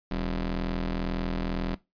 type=ring-modulated tone; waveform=25% pulse; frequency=84 Hz; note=E2; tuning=33 cents sharp; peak=-21 dBFS; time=0.11-1.75 s; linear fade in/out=5 ms; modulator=105 Hz; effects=noise-tail reverb RT60 0.2 s tail -18 dB re dry + resampled to 11025 Hz